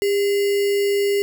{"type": "tone with sample-and-hold", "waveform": "sine", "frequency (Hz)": 402.5, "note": "G4", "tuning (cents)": 46, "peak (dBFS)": -16, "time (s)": [0.02, 1.22], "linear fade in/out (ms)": 0, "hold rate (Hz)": 2450, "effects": []}